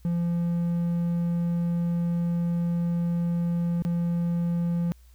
triangle tone with dropouts, 171.4 Hz, F3, 32 cents flat, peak -21 dBFS, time 0.05-4.92 s, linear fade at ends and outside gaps 0 ms, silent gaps 3.822-3.85 s, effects added 60 Hz sine -50 dBFS peak until 5.14 s + white hiss -64 dBFS RMS until 5.14 s

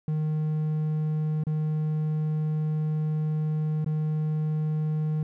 triangle tone with dropouts, 154.3 Hz, D#3, 14 cents flat, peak -22 dBFS, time 0.08-5.23 s, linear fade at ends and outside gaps 2 ms, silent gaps 1.437-1.468 / 3.845-3.862 s, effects none

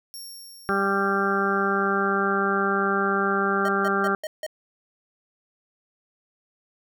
20% pulse tone with exponential decay, 5520 Hz, F8, 21 cents flat, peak -30 dBFS, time 0.14-2.21 s, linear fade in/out 0 ms, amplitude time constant 450 ms
harmonic tone, 197 Hz, G3, 9 cents sharp, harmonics 1 / 2 / 3 / 4 / 6 / 7 / 8, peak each -28 / -26 / -35 / -30 / -28 / -26 / -29 dBFS, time 0.69-4.15 s, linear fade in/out 0 ms
square tone bursts, 622.3 Hz, D#5, in tune, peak -29 dBFS, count 5, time 3.65-4.465 s, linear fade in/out 2 ms, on 35 ms, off 160 ms
effects none

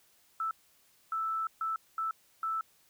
sine tone bursts at uneven times, 1318.5 Hz, E6, in tune, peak -30 dBFS, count 5, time 0.4-0.51 / 1.12-1.47 / 1.61-1.76 / 1.98-2.11 / 2.43-2.61 s, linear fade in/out 2 ms, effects white hiss -66 dBFS RMS until 2.89 s

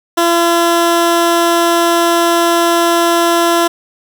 15% pulse tone, 340 Hz, F4, 46 cents flat, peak -3 dBFS, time 0.17-3.68 s, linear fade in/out 10 ms, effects none

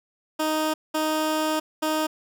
15% pulse tone bursts at uneven times, 311.1 Hz, D#4, in tune, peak -16 dBFS, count 3, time 0.39-0.74 / 0.94-1.6 / 1.82-2.07 s, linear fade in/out 10 ms, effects none

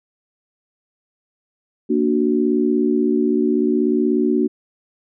sine chord, Bb augmented, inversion none, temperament equal, 233.1 / 293.7 / 370 Hz, Bb3 / D4 / F#4, 0 / 0 / 0 cents, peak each -19 dBFS, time 1.89-4.48 s, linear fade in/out 20 ms, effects none

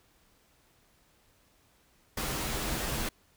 pink noise with comb filter, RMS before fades -33 dBFS, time 2.17-3.09 s, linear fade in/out 5 ms, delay 11 ms, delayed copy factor -0.5, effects pink hiss -66 dBFS RMS until 3.36 s

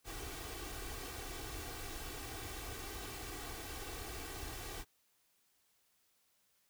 pink noise with comb filter, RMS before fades -45 dBFS, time 0.04-4.85 s, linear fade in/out 50 ms, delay 2.6 ms, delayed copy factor +0.7, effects white hiss -75 dBFS RMS until 6.69 s

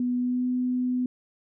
sine tone with pitch glide, 246.9 to 250.6 Hz, B3 to B3, 0 to +25 cents, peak -23 dBFS, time 0-1.06 s, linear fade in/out 2 ms, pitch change +25 cents, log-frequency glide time 0.18-0.45 s, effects none

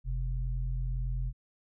sine tone pair together, 44.92 / 126.7 Hz, F1 / B2, +50 / +45 cents, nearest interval octave + tritone, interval 1795 cents, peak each -30 / -36 dBFS, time 0.04-1.33 s, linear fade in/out 50 ms, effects none

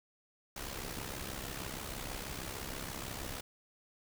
pink noise with amplitude modulation, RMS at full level -39 dBFS, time 0.56-3.41 s, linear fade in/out 5 ms, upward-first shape sine, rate 66.3 Hz, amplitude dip 65%, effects none

